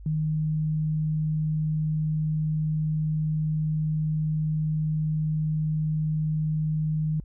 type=tone; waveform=sine; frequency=155 Hz; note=D#3; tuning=6 cents flat; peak=-23 dBFS; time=0.06-7.2 s; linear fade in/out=2 ms; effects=added 50 Hz sine -40 dBFS peak until 7.24 s